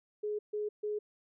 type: tone bursts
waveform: sine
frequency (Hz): 420.1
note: G#4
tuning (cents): +20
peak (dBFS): -32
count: 3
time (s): 0.23-0.99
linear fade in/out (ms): 10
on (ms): 160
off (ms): 140
effects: none